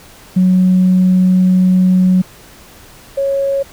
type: tone pair in turn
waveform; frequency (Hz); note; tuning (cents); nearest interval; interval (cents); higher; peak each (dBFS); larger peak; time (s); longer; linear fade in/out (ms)
sine; 184.3 / 551.1; F#3 / C#5; -7 / -10; octave + perfect fifth; 1897; second; -6 / -12; first; 0.36-2.22 / 3.17-3.63; first; 10
effects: tanh soft clip ceiling -3 dBFS + pink hiss -40 dBFS RMS until 3.72 s